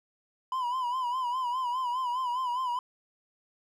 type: tone with vibrato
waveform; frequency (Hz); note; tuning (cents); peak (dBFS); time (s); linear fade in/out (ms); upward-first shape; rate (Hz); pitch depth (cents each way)
triangle; 1000; B5; +21; -26; 0.52-2.79; 2; sine; 4.9; 79
effects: none